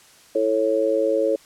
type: chord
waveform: sine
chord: A major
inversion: second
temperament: just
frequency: 330 / 440 / 550 Hz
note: E4 / A4 / C#5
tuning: +2 / 0 / -14 cents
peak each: -25 / -22 / -20 dBFS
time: 0.35-1.36 s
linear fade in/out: 5 ms
effects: white hiss -51 dBFS RMS until 1.45 s + low-pass 10000 Hz 12 dB/octave